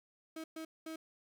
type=tone bursts at uneven times; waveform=35% pulse; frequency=320 Hz; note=D#4; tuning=49 cents sharp; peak=-40 dBFS; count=3; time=0.36-0.44 / 0.56-0.65 / 0.86-0.96 s; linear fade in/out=5 ms; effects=none